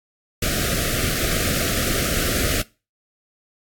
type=band-stop noise; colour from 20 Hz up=pink; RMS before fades=-22 dBFS; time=0.42-2.62 s; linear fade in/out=5 ms; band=710 to 1200 Hz; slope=96 dB/octave; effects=noise-tail reverb RT60 0.3 s tail -21 dB re dry + AAC 64 kbps